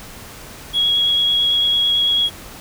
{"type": "tone with vibrato", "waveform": "triangle", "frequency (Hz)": 3322, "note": "G#7", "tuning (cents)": 0, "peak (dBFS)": -10, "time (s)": [0.73, 2.3], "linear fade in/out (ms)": 50, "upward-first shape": "sine", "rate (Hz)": 9, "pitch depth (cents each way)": 9, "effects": ["tanh soft clip ceiling -12 dBFS", "pink hiss -37 dBFS RMS until 2.6 s"]}